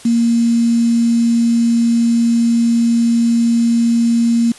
sine tone with quantisation, 233.1 Hz, A#3, in tune, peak -10 dBFS, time 0.05-4.52 s, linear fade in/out 5 ms, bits 5, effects white hiss -39 dBFS RMS until 4.58 s + resampled to 24000 Hz

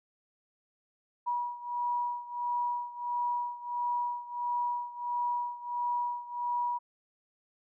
sine beating tone pair, 966 / 967.5 Hz, B5 / B5, -39 / -36 cents, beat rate 1.5 Hz, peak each -32 / -35 dBFS, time 1.26-6.79 s, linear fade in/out 20 ms, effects none

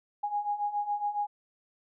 sine beating tone pair, 820 / 827.2 Hz, G#5 / G#5, -22 / -7 cents, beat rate 7.2 Hz, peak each -34 / -30 dBFS, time 0.23-1.27 s, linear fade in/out 10 ms, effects none

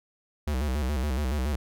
square tone with vibrato, 68.9 Hz, C#2, 10 cents flat, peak -26 dBFS, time 0.47-1.56 s, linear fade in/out 5 ms, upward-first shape square, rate 7.1 Hz, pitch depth 130 cents each way, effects none

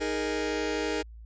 sawtooth chord, D# suspended fourth, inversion none, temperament just, 311.1 / 414.8 / 466.7 Hz, D#4 / G#4 / A#4, 0 / -2 / +2 cents, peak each -28 dBFS, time 0-1.03 s, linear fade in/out 20 ms, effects added 56 Hz sine -43 dBFS peak until 1.25 s + resampled to 16000 Hz

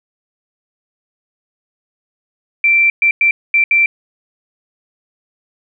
sine tone bursts at uneven times, 2348 Hz, D7, 1 cent flat, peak -8 dBFS, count 5, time 2.64-2.9 / 3.02-3.11 / 3.21-3.31 / 3.54-3.64 / 3.71-3.86 s, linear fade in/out 2 ms, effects none

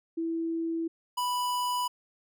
sine / square tone pair in turn, 329.6 / 987.7 Hz, E4 / B5, 0 / 0 cents, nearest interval octave + perfect fifth, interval 1900 cents, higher second, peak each -28 dBFS, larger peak neither, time 0.17-0.88 / 1.17-1.88 s, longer neither, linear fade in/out 10 ms, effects none

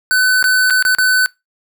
square tone with dropouts, 1508 Hz, F#6, 32 cents sharp, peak -11 dBFS, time 0.11-1.26 s, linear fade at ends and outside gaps 0 ms, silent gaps 0.427-0.441 / 0.7-0.706 / 0.825-0.851 / 0.949-0.985 s, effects noise-tail reverb RT60 0.2 s tail -23 dB re dry

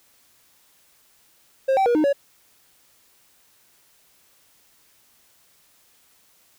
triangle tone with pitch steps, 533 / 773 / 478.6 / 307.4 / 562 Hz, C5 / G5 / A#4 / D#4 / C#5, +32 / -24 / +46 / -21 / +24 cents, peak -14 dBFS, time 1.68-2.13 s, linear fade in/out 10 ms, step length 90 ms, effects white hiss -59 dBFS RMS until 6.58 s

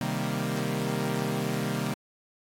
sawtooth chord, C minor seventh, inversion none, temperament equal, 130.81 / 155.56 / 196 / 233.1 Hz, C3 / Eb3 / G3 / Bb3, 0 / 0 / 0 / 0 cents, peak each -29 dBFS, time 0.01-1.94 s, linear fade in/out 2 ms, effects AAC 64 kbps

